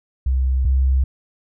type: tone pair in turn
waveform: sine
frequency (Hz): 65 / 65.87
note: C2 / C2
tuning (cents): -11 / +12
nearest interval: unison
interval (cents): 23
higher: second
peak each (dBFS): -15 / -13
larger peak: second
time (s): 0.26-0.65 / 0.65-1.04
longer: neither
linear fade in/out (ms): 5
effects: none